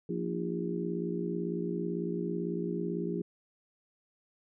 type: harmonic tone with a mistuned harmonic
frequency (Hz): 58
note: A#1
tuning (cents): -8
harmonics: 3 / 4 / 5 / 6 / 7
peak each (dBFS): -35 / -40 / -40 / -37 / -37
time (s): 0.09-3.22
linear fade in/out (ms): 5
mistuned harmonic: 5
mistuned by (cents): +69
effects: none